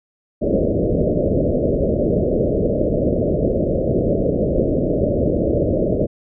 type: low-pass noise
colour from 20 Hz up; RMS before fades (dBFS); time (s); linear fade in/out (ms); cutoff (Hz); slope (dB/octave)
white; -18; 0.41-6.07; 20; 620; 96
effects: none